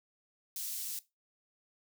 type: high-pass noise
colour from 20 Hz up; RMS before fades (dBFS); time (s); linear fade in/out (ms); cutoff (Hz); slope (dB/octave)
white; -39; 0.56-0.99; 2; 4900; 12
effects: noise-tail reverb RT60 0.2 s tail -17 dB re dry